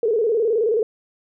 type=tone with vibrato; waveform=sine; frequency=445.5 Hz; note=A4; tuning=22 cents sharp; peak=-16 dBFS; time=0.03-0.83 s; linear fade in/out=2 ms; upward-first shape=square; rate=19 Hz; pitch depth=92 cents each way; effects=none